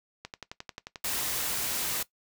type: click train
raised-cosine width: 0.2 ms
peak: -21 dBFS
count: 11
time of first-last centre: 0.25-1.135 s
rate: 11.3 Hz
type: noise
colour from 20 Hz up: white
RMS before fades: -31 dBFS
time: 1.04-2.03 s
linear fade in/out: 5 ms
effects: noise-tail reverb RT60 0.1 s tail -18 dB re dry